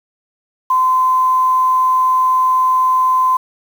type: tone with quantisation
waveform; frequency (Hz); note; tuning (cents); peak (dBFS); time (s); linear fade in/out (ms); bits
sine; 1028; C6; -31; -10; 0.7-3.37; 5; 6
effects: none